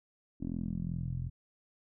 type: tone with low-pass filter sweep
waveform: 10% pulse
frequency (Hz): 42.78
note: F1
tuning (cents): -35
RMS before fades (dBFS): -36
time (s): 0.4-1.3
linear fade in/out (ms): 20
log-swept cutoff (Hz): 290 to 110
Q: 3.2
effects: none